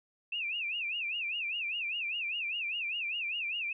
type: tone with vibrato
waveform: sine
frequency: 2594 Hz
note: E7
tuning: 28 cents flat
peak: -32 dBFS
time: 0.32-3.73 s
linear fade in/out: 5 ms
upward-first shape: sine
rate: 5 Hz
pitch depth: 180 cents each way
effects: none